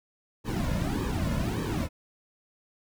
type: noise with flanger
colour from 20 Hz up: brown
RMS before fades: -29 dBFS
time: 0.44-1.89 s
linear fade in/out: 50 ms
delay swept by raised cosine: 1.4 to 2.6 ms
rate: 1.7 Hz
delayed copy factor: -0.95
effects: none